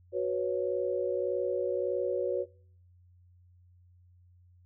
sine chord, F# suspended fourth, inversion none, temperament just, 370 / 493.3 / 555 Hz, F#4 / B4 / C#5, 0 / -2 / +2 cents, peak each -32 dBFS, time 0.12-2.46 s, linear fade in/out 50 ms, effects noise-tail reverb RT60 0.6 s tail -24 dB re dry + added 89 Hz sine -57 dBFS peak until 4.65 s

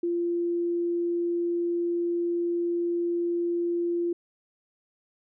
sine tone, 344.7 Hz, F4, 23 cents flat, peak -24 dBFS, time 0.03-4.13 s, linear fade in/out 5 ms, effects none

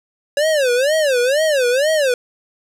square tone with vibrato, 554.4 Hz, C#5, in tune, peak -14 dBFS, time 0.37-2.14 s, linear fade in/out 2 ms, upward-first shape sine, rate 2.1 Hz, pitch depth 240 cents each way, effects low-pass 11000 Hz 12 dB/octave + 9-bit

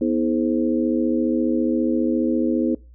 sine tone cluster, 245.7 / 320.4 / 422.7 / 523 Hz, B3 / E4 / G#4 / C5, -9 / -49 / +31 / -1 cents, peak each -21 / -21 / -27 / -28 dBFS, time 0.01-2.75 s, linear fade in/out 5 ms, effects noise-tail reverb RT60 0.3 s tail -22 dB re dry + added 60 Hz sine -43 dBFS peak until 2.94 s

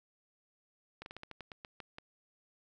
slowing click train, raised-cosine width 0.3 ms, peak -29 dBFS, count 11, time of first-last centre 1.02-1.984 s, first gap 41 ms, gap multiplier 1.18, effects none

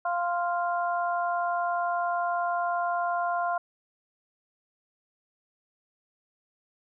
harmonic tone, 348.6 Hz, F4, 3 cents flat, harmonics 2 / 3 / 4, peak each -27 / -31 / -33 dBFS, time 0.05-3.58 s, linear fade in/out 5 ms, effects none

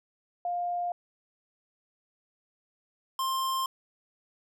sine / square tone pair in turn, 704 / 1054.8 Hz, F5 / C6, +14 / +14 cents, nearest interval perfect fifth, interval 700 cents, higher second, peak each -28 dBFS, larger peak neither, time 0.45-0.92 / 3.19-3.66 s, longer neither, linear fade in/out 2 ms, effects none

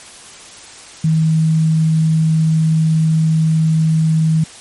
sine tone, 159.2 Hz, D#3, 40 cents sharp, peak -10 dBFS, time 1.04-4.44 s, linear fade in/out 5 ms, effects white hiss -37 dBFS RMS until 4.6 s + MP3 48 kbps

